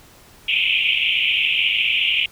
pink band-pass noise, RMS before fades -19 dBFS, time 0.48-2.26 s, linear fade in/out 5 ms, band 2300 to 3200 Hz, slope 96 dB/octave, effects pink hiss -48 dBFS RMS until 2.31 s

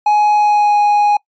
triangle tone with pitch glide, 838 to 828.4 Hz, G#5 to G#5, +15 to -5 cents, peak -7 dBFS, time 0.06-1.17 s, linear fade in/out 5 ms, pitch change -20 cents, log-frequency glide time 0.35-0.78 s, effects noise-tail reverb RT60 0.1 s tail -23 dB re dry + resampled to 16000 Hz

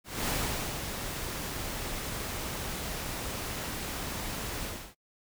pink noise with ADSR envelope, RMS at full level -30 dBFS, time 0.04-4.95 s, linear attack 240 ms, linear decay 460 ms, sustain -6 dB, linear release 310 ms, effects noise-tail reverb RT60 0.1 s tail -25 dB re dry

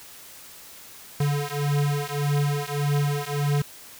square beating tone pair, 143.5 / 145.2 Hz, D3 / D3, -40 / -19 cents, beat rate 1.7 Hz, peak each -26 dBFS, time 1.2-3.62 s, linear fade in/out 5 ms, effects white hiss -45 dBFS RMS until 3.99 s

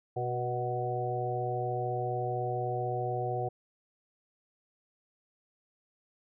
harmonic tone with a mistuned harmonic, 123.47 Hz, B2, in tune, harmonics 1 / 3 / 4 / 5 / 6, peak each -35 / -37 / -37 / -40 / -34 dBFS, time 0.16-3.49 s, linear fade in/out 10 ms, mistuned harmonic 4, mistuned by -27 cents, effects none

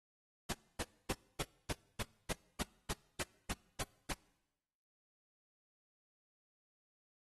pink noise bursts, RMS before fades -37 dBFS, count 13, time 0.49-4.13 s, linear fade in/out 10 ms, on 40 ms, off 260 ms, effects noise-tail reverb RT60 1.0 s tail -24 dB re dry + AAC 32 kbps

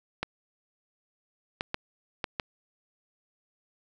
clicks, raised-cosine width 0.3 ms, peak -13 dBFS, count 5, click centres 0.23 / 1.609 / 1.744 / 2.242 / 2.398 s, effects none

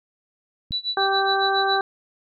click, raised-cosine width 5 ms, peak -22 dBFS, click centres 0.709 s
sine tone with tremolo, 3951 Hz, B7, in tune, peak -21 dBFS, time 0.72-1.81 s, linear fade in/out 0 ms, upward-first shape sine, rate 7.2 Hz, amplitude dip 95%
harmonic tone, 390 Hz, G4, 9 cents flat, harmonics 1 / 2 / 3 / 4, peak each -25 / -22 / -27 / -25 dBFS, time 0.97-1.81 s, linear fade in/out 2 ms
effects none

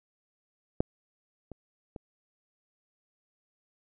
clicks, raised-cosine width 2 ms, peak -11 / -28 / -26 dBFS, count 3, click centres 0.805 / 1.517 / 1.962 s, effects none

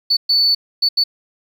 sine tone bursts at uneven times, 4481 Hz, C#8, 18 cents sharp, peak -10 dBFS, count 4, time 0.1-0.17 / 0.29-0.55 / 0.82-0.89 / 0.97-1.04 s, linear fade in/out 10 ms, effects tanh soft clip ceiling -8 dBFS + 8-bit

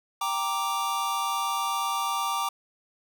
square chord, G minor, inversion none, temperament equal, 784 / 932.3 / 1174.7 Hz, G5 / Bb5 / D6, 0 / 0 / 0 cents, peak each -34 / -32 / -29 dBFS, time 0.21-2.49 s, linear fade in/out 5 ms, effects none

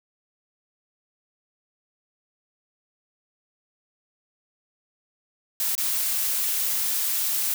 blue noise with dropouts, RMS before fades -25 dBFS, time 5.6-7.54 s, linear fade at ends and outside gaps 1 ms, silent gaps 5.752-5.779 s, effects none

